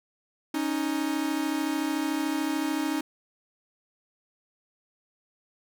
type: tone pair together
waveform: 45% pulse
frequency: 277.2 / 310.8 Hz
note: C#4 / D#4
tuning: 0 / -2 cents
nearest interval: major second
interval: 198 cents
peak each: -30 / -28 dBFS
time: 0.54-3.01 s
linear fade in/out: 5 ms
effects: none